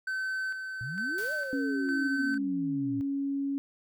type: tone with tremolo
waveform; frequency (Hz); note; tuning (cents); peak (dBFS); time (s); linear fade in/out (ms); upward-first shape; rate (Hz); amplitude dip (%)
triangle; 1532; G6; -40; -28; 0.07-2.38; 5; square; 1.1; 45
type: exponential two-way sweep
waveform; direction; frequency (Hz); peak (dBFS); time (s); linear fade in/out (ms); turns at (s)
sine; up then down; 112.1 to 625 to 112.1; -36; 0.81-3.01; 0; 1.33
type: noise with exponential decay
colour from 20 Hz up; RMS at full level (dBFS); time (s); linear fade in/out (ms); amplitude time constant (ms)
white; -43; 1.18-1.97; 1; 170
type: tone with pitch glide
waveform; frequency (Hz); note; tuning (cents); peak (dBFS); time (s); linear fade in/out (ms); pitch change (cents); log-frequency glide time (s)
sine; 274.8 to 277.7; C#4 to C#4; -15 to +3; -28; 1.53-3.58; 0; +18; 2.09-2.4
effects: none